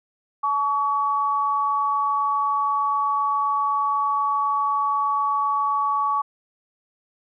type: tone pair together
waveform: sine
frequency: 859.1 / 1132 Hz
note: A5 / C#6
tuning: -42 / +36 cents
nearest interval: perfect fourth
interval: 478 cents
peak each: -26 / -20 dBFS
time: 0.43-6.22 s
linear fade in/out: 10 ms
effects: none